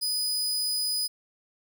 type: tone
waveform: sawtooth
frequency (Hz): 4978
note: D#8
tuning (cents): 0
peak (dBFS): -23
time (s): 0.01-1.08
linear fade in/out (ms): 20
effects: none